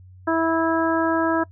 harmonic tone, 327 Hz, E4, 14 cents flat, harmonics 1 / 2 / 3 / 4 / 5, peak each -21 / -24 / -26 / -27 / -28 dBFS, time 0.27-1.44 s, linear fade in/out 10 ms, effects noise-tail reverb RT60 0.1 s tail -23 dB re dry + added 92 Hz sine -43 dBFS peak until 1.51 s

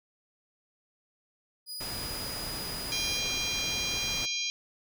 sawtooth tone, 4935 Hz, D#8, 15 cents flat, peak -34 dBFS, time 1.66-3.21 s, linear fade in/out 50 ms
pink noise, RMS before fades -39 dBFS, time 1.8-4.26 s, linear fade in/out 10 ms
harmonic tone, 804 Hz, G5, 44 cents sharp, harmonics 3 / 4 / 5 / 6 / 7 / 8, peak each -35 / -36 / -36 / -38 / -38 / -39 dBFS, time 2.92-4.5 s, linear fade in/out 0 ms
effects none

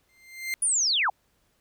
40% pulse tone with exponential growth, 2093 Hz, C7, in tune, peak -24 dBFS, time 0.09-0.54 s, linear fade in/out 0 ms, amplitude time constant 97 ms
sine linear sweep, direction down, 9956 to 673 Hz, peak -21 dBFS, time 0.62-1.1 s, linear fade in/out 5 ms
effects pink hiss -69 dBFS RMS until 1.6 s

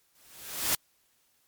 white noise with exponential growth, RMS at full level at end -24 dBFS, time 0.15-0.75 s, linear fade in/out 2 ms, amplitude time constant 130 ms, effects white hiss -69 dBFS RMS until 1.47 s + MP3 96 kbps

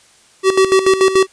square tone with tremolo, 381.6 Hz, G4, 47 cents flat, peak -8 dBFS, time 0.43-1.27 s, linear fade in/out 50 ms, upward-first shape square, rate 6.9 Hz, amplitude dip 70%, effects white hiss -49 dBFS RMS until 1.32 s + resampled to 22050 Hz

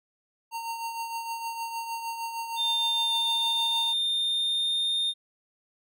square tone with tremolo, 919 Hz, A#5, 25 cents flat, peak -30 dBFS, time 0.51-3.94 s, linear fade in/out 50 ms, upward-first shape triangle, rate 6.5 Hz, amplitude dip 55%
triangle tone with pitch glide, 3600 to 3646 Hz, A7 to A#7, +39 to -39 cents, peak -23 dBFS, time 2.56-5.14 s, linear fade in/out 50 ms, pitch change +22 cents, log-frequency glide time 3.03-4.95 s
effects none

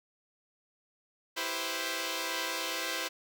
5% pulse chord, C major seventh, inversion first, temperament equal, 329.6 / 392 / 493.9 / 523.3 Hz, E4 / G4 / B4 / C5, 0 / 0 / 0 / 0 cents, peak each -26 / -30 / -29 / -24 dBFS, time 1.36-3.09 s, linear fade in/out 20 ms, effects none

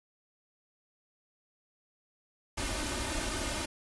pink noise with comb filter, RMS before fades -34 dBFS, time 2.57-3.66 s, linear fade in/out 10 ms, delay 3.3 ms, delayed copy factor +0.75, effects resampled to 24000 Hz

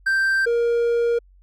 triangle tone pair in turn, 1568 / 470.6 Hz, G6 / A#4, 0 / +16 cents, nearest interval octave + major sixth, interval 2084 cents, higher first, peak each -15 dBFS, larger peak neither, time 0.06-0.46 / 0.46-1.19 s, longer second, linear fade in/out 10 ms, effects added 46 Hz sine -49 dBFS peak until 1.42 s

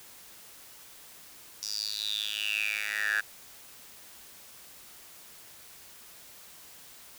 10% pulse tone with high-pass filter sweep, 105.4 Hz, G#2, 26 cents sharp, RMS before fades -32 dBFS, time 1.62-3.21 s, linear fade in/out 10 ms, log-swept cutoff 5400 to 1600 Hz, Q 9.7, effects white hiss -51 dBFS RMS until 7.18 s

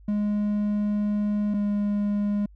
triangle tone pair in turn, 207.7 / 205.3 Hz, G#3 / G#3, 0 / -20 cents, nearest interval unison, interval 20 cents, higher first, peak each -20 dBFS, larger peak neither, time 0.08-1.54 / 1.54-2.46 s, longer first, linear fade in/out 5 ms, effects added 50 Hz sine -47 dBFS peak until 2.55 s

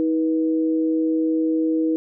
sine tone pair together, 318.5 / 486.2 Hz, D#4 / B4, +41 / -27 cents, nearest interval perfect fifth, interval 732 cents, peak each -18 / -26 dBFS, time 0-1.96 s, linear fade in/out 0 ms, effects none

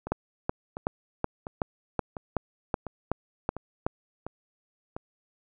two click trains, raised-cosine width 1 ms, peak -21 / -11 dBFS, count 8 / 11, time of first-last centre 0.07-4.965 / 0.12-3.865 s, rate 1.43 / 2.67 Hz, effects none

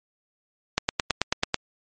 click train, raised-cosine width 0.2 ms, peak -3 dBFS, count 8, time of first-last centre 0.78-1.543 s, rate 9.17 Hz, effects MP3 32 kbps

